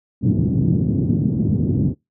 pink band-pass noise, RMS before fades -18 dBFS, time 0.21-1.95 s, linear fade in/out 50 ms, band 100 to 280 Hz, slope 24 dB/octave, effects noise-tail reverb RT60 0.2 s tail -26 dB re dry

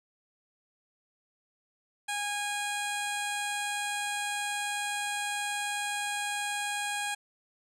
15% pulse tone with low-pass filter, 821 Hz, G#5, 20 cents flat, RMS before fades -33 dBFS, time 2.08-7.15 s, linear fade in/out 10 ms, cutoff 9600 Hz, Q 1.8, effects none

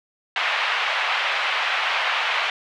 white band-pass noise, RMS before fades -23 dBFS, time 0.36-2.5 s, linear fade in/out 2 ms, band 690 to 3000 Hz, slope 24 dB/octave, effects none

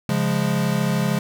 square chord, Db major, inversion none, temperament equal, 138.59 / 174.61 / 207.7 Hz, Db3 / F3 / Ab3, 0 / 0 / 0 cents, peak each -24 dBFS, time 0.09-1.19 s, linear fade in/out 2 ms, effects none

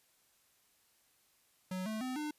square tone with pitch steps, 185.2 / 217.7 / 255.9 / 300.9 Hz, F#3 / A3 / C4 / D4, +2 / -18 / -38 / +42 cents, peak -37 dBFS, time 1.71-2.31 s, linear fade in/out 5 ms, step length 150 ms, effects white hiss -71 dBFS RMS until 2.38 s + resampled to 32000 Hz

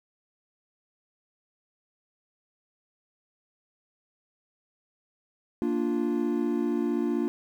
triangle chord, Bb major, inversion none, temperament equal, 233.1 / 293.7 / 349.2 Hz, Bb3 / D4 / F4, 0 / 0 / 0 cents, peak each -27 dBFS, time 5.62-7.28 s, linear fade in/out 0 ms, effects 10-bit

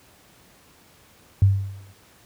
sine tone with exponential decay, 98 Hz, G2, in tune, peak -9 dBFS, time 1.42-1.93 s, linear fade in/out 0 ms, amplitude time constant 110 ms, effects pink hiss -54 dBFS RMS until 2.25 s + high-pass 60 Hz 12 dB/octave

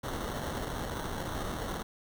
pink noise with sample-and-hold, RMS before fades -36 dBFS, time 0.03-1.83 s, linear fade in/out 10 ms, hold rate 2450 Hz, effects none

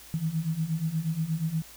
sine beating tone pair, 155.56 / 163.96 Hz, D#3 / E3, 0 / -9 cents, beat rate 8.4 Hz, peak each -31 / -28 dBFS, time 0.14-1.62 s, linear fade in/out 0 ms, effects added 55 Hz sine -58 dBFS peak until 1.76 s + white hiss -49 dBFS RMS until 1.76 s

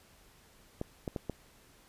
clicks, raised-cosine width 2 ms, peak -21 dBFS, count 4, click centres 0.814 / 1.078 / 1.162 / 1.297 s, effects pink hiss -61 dBFS RMS until 1.88 s + resampled to 32000 Hz

